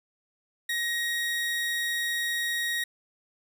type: tone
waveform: 30% pulse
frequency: 1885 Hz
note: A#6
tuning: 19 cents sharp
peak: -24 dBFS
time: 0.69-2.84 s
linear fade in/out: 5 ms
effects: 10-bit